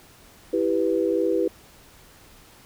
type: chord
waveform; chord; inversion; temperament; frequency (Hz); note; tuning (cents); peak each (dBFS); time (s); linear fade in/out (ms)
sine; E minor; none; equal; 329.6 / 392 / 493.9; E4 / G4 / B4; 0 / 0 / 0; -24; 0.53-1.48; 5
effects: pink hiss -51 dBFS RMS until 2.65 s